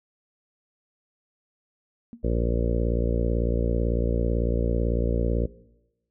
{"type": "tone with exponential decay", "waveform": "sine", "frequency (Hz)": 233.1, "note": "A#3", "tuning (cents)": 0, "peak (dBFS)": -33, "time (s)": [2.13, 2.24], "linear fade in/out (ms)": 0, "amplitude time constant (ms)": 22}
{"type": "harmonic tone", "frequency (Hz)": 58, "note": "A#1", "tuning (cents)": -8, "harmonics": [1, 2, 3, 4, 5, 6, 7, 8, 9, 10], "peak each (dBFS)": [-24, -30, -33, -32, -36, -34, -37, -32, -35, -38], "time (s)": [2.23, 5.47], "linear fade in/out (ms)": 20}
{"effects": ["noise-tail reverb RT60 1.0 s tail -20 dB re dry"]}